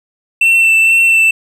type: tone with vibrato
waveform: triangle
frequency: 2682 Hz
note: E7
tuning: 29 cents sharp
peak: -5 dBFS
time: 0.41-1.31 s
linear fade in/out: 5 ms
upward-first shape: sine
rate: 2.1 Hz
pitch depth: 15 cents each way
effects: none